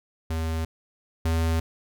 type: tone pair in turn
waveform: square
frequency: 80.8 / 81.69 Hz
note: E2 / E2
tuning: -34 / -15 cents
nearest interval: unison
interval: 19 cents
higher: second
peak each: -26 / -22 dBFS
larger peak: second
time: 0.3-0.65 / 1.25-1.6 s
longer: neither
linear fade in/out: 5 ms
effects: none